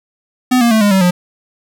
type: tone with pitch steps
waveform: square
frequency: 252.4 / 235.5 / 219.7 / 205 / 191.28 / 178.47 Hz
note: B3 / A#3 / A3 / G#3 / G3 / F3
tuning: +38 / +18 / -2 / -22 / -42 / +38 cents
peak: -9 dBFS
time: 0.51-1.11 s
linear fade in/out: 10 ms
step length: 100 ms
effects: none